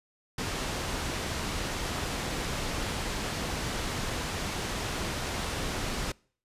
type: low-pass noise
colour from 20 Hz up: pink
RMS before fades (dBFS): -33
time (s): 0.38-6.12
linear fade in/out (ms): 5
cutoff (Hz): 7600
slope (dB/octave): 12
effects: noise-tail reverb RT60 0.5 s tail -26 dB re dry + resampled to 32000 Hz